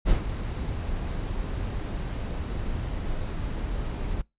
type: noise with ADSR envelope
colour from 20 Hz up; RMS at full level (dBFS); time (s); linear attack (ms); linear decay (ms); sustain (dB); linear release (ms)
brown; -20; 0.05-4.22; 42; 110; -10; 12
effects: noise-tail reverb RT60 0.2 s tail -24 dB re dry + resampled to 8000 Hz